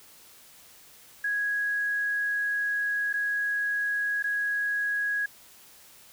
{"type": "tone with dropouts", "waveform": "sine", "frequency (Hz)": 1660, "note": "G#6", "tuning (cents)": -1, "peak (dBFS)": -25, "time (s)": [1.24, 5.26], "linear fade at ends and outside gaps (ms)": 5, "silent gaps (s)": [[3.129, 3.138], [4.226, 4.24]], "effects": ["white hiss -53 dBFS RMS until 6.12 s"]}